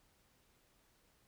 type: silence
effects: pink hiss -72 dBFS RMS until 1.27 s